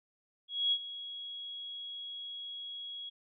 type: tone with ADSR envelope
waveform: sine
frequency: 3322 Hz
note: G#7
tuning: in tune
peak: -25 dBFS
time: 0.48-3.1 s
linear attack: 240 ms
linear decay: 60 ms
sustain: -15 dB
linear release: 15 ms
effects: none